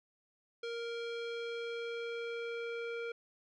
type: tone with low-pass filter sweep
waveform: square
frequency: 466.6 Hz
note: A#4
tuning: 2 cents sharp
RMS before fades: -40 dBFS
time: 0.63-3.12 s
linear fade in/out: 5 ms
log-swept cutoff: 3900 to 2400 Hz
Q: 1.8
effects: none